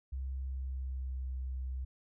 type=tone with pitch glide; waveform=sine; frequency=66 to 64.53 Hz; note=C2 to C2; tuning=+16 to -23 cents; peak=-35 dBFS; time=0.12-1.85 s; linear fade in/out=10 ms; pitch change=-39 cents; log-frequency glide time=0.42-1.27 s; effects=none